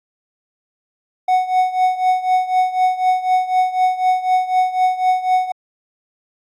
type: tone with tremolo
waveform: triangle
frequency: 740 Hz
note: F#5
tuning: in tune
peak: -8 dBFS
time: 1.28-5.52 s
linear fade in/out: 5 ms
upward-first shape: triangle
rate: 4 Hz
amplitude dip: 85%
effects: AAC 64 kbps